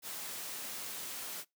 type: noise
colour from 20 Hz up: white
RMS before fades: -42 dBFS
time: 0.02-1.45 s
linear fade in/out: 50 ms
effects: noise-tail reverb RT60 0.2 s tail -24 dB re dry + high-pass 150 Hz 12 dB/octave